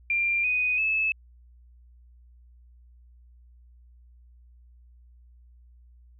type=tone with pitch steps; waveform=sine; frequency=2383 / 2491 / 2605 Hz; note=D7 / D#7 / E7; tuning=+25 / +1 / -21 cents; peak=-22 dBFS; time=0.1-1.12 s; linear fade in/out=2 ms; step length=340 ms; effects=added 60 Hz sine -51 dBFS peak until 6.19 s